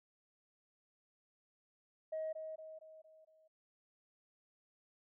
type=tone with echo; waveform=sine; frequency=632 Hz; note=D#5; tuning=27 cents sharp; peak=-36 dBFS; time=2.12-2.33 s; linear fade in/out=10 ms; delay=230 ms; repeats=5; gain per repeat=-6 dB; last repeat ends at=3.48 s; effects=tanh soft clip ceiling -34 dBFS